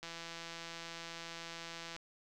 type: click train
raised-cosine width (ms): 0.2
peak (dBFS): -28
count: 324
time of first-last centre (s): 0.03-1.964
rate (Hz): 167
effects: none